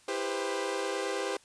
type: chord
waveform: sawtooth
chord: C major seventh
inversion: first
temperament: equal with one note detuned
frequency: 329.6 / 397.2 / 493.9 / 523.3 Hz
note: E4 / G4 / B4 / C5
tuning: 0 / +23 / 0 / 0 cents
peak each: -36 / -30 / -34 / -32 dBFS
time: 0.08-1.37 s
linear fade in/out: 5 ms
effects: white hiss -60 dBFS RMS until 1.44 s + resampled to 22050 Hz